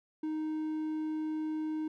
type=tone; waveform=triangle; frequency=311.1 Hz; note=D#4; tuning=in tune; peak=-30 dBFS; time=0.23-1.88 s; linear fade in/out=5 ms; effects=none